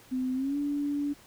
sine tone with pitch glide, 256.6 to 288 Hz, C4 to D4, -34 to -34 cents, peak -27 dBFS, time 0.11-1.14 s, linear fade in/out 20 ms, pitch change +200 cents, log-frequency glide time 0.34-0.57 s, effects pink hiss -55 dBFS RMS until 1.26 s

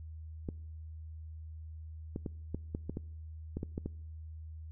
clicks, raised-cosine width 3 ms, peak -23 dBFS, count 11, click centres 0.488 / 2.161 / 2.262 / 2.546 / 2.749 / 2.896 / 2.971 / 3.57 / 3.631 / 3.779 / 3.86 s, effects noise-tail reverb RT60 0.8 s tail -24 dB re dry + added 79 Hz sine -43 dBFS peak until 4.71 s

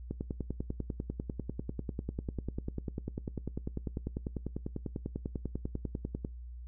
click train, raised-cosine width 3 ms, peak -22 dBFS, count 63, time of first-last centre 0.11-6.249 s, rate 10.1 Hz, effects noise-tail reverb RT60 0.2 s tail -22 dB re dry + added 60 Hz sine -42 dBFS peak until 6.67 s

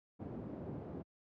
pink band-pass noise, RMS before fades -45 dBFS, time 0.19-1.03 s, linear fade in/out 20 ms, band 110 to 440 Hz, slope 12 dB/octave, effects high-pass 60 Hz 12 dB/octave

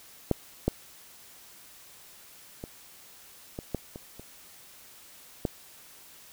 clicks, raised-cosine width 2 ms, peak -9 / -10 / -23 / -21 / -15 / -26 / -30 / -13 dBFS, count 8, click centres 0.313 / 0.68 / 2.639 / 3.589 / 3.747 / 3.959 / 4.196 / 5.452 s, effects white hiss -52 dBFS RMS until 6.32 s

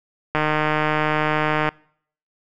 click train, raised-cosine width 0.5 ms, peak -5 dBFS, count 206, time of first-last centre 0.35-1.69 s, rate 153 Hz, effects noise-tail reverb RT60 0.6 s tail -25 dB re dry

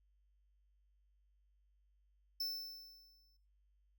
square tone with exponential decay, 5300 Hz, E8, 9 cents sharp, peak -36 dBFS, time 2.4-3.37 s, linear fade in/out 5 ms, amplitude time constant 210 ms, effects noise-tail reverb RT60 0.6 s tail -25 dB re dry + added 50 Hz sine -70 dBFS peak until 3.98 s

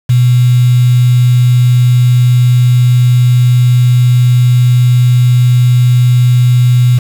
sine tone with quantisation, 123.6 Hz, B2, 2 cents sharp, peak -4 dBFS, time 0.09-6.99 s, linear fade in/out 10 ms, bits 4, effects none

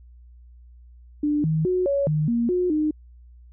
sine tone with pitch steps, 295.9 / 157.5 / 365.9 / 560 / 152.5 / 235 / 360.7 / 305.8 Hz, D4 / D#3 / F#4 / C#5 / D#3 / A#3 / F#4 / D#4, +13 / +21 / -19 / +18 / -34 / +14 / -44 / -30 cents, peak -19 dBFS, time 1.23-2.91 s, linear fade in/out 5 ms, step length 210 ms, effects added 60 Hz sine -45 dBFS peak until 3.52 s

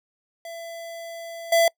square tone with level steps, 670 Hz, E5, 28 cents sharp, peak -35 / -16 dBFS, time 0.45-1.68 s, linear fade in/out 2 ms, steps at 1.52 s, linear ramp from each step 5 ms, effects noise-tail reverb RT60 0.1 s tail -25 dB re dry

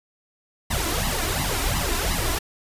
pink noise with flanger, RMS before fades -24 dBFS, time 0.7-2.39 s, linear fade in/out 10 ms, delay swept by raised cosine 1 to 3 ms, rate 2.8 Hz, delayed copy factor +1, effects resampled to 32000 Hz

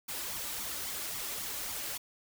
white noise with flanger, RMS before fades -38 dBFS, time 0.08-1.98 s, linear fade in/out 10 ms, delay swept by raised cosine 0.87 to 3.47 ms, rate 3.7 Hz, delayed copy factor +0.6, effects none

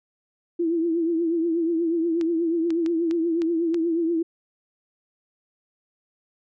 sine tone with vibrato, 333.2 Hz, E4, 19 cents sharp, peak -20 dBFS, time 0.59-4.23 s, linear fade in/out 10 ms, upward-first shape triangle, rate 8.3 Hz, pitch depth 81 cents each way
clicks, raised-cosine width 0.2 ms, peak -20 dBFS, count 6, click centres 2.212 / 2.705 / 2.862 / 3.111 / 3.419 / 3.744 s
effects none

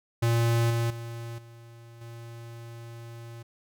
square tone with level steps, 116.54 Hz, A#2, in tune, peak -22 / -25 / -36 / -47 / -41 dBFS, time 0.22-3.43 s, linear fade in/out 10 ms, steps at 0.7 / 0.9 / 1.38 / 2.01 s, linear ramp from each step 5 ms, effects none

